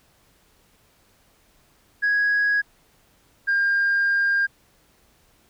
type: tone pair in turn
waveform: sine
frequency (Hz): 1659 / 1605.3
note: G#6 / G6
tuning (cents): -2 / +41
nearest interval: minor second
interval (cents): 57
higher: first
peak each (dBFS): -16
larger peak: neither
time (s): 2.02-2.62 / 3.47-4.47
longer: second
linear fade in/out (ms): 20
effects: tanh soft clip ceiling -15 dBFS + pink hiss -60 dBFS RMS until 5.49 s